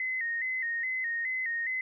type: tone with vibrato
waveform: sine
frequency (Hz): 1946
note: B6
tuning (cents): -26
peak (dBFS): -29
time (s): 0-1.81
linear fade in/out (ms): 2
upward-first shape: square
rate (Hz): 2.4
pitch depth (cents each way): 81
effects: none